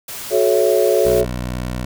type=noise; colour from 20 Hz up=white; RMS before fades=-30 dBFS; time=0.08-1.21 s; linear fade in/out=5 ms
type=chord; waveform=sine; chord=F# minor seventh; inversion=none; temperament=equal with one note detuned; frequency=370 / 432.4 / 554.4 / 659.3 Hz; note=F#4 / A4 / C#5 / E5; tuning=0 / -30 / 0 / 0 cents; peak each=-18 / -16 / -17 / -20 dBFS; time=0.3-1.26 s; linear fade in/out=50 ms
type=tone with vibrato; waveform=15% pulse; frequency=61.74 Hz; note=B1; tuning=in tune; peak=-16 dBFS; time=1.05-1.85 s; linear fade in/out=5 ms; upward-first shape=sine; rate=10 Hz; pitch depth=9 cents each way
effects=none